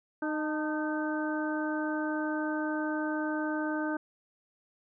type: harmonic tone with a mistuned harmonic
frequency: 307.3 Hz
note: D#4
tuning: 21 cents flat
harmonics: 1 / 2 / 3 / 4 / 5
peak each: -31 / -37 / -39 / -42 / -37 dBFS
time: 0.22-3.97 s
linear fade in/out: 5 ms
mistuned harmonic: 3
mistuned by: -48 cents
effects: none